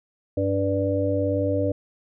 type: harmonic tone with a mistuned harmonic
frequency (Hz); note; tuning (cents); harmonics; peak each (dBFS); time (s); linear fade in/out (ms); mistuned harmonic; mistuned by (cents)
98; G2; 0; 1 / 3 / 5 / 6; -26 / -26 / -26 / -26; 0.37-1.72; 5; 3; -21
effects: none